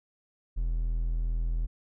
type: tone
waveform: triangle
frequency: 41.2 Hz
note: E1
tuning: in tune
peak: -24 dBFS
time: 0.56-1.67 s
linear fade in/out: 20 ms
effects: none